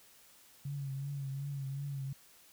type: tone with vibrato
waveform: sine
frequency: 138.59 Hz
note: C#3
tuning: in tune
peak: -36 dBFS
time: 0.65-2.13 s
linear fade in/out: 5 ms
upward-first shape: triangle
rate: 2.7 Hz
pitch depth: 59 cents each way
effects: white hiss -61 dBFS RMS until 2.52 s